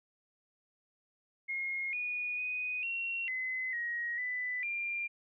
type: tone with pitch steps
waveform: sine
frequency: 2149 / 2459 / 2490 / 2735 / 2035 / 1891 / 1993 / 2389 Hz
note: C7 / D#7 / D#7 / F7 / C7 / A#6 / B6 / D7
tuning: +46 / -21 / +1 / -37 / -49 / +24 / +15 / +29 cents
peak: -33 dBFS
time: 1.48-5.08 s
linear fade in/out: 20 ms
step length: 450 ms
effects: none